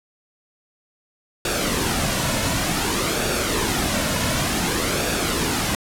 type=noise with flanger; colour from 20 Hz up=pink; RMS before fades=-22 dBFS; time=1.45-5.75 s; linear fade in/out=2 ms; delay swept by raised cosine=0.97 to 2.57 ms; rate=0.55 Hz; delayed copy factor=-0.5; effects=low-pass 12000 Hz 12 dB/octave